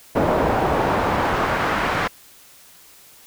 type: noise with band-pass filter sweep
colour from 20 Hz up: brown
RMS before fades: -20 dBFS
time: 0.15-2.08 s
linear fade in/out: 10 ms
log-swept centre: 650 to 1600 Hz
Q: 1.1
effects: white hiss -48 dBFS RMS until 3.26 s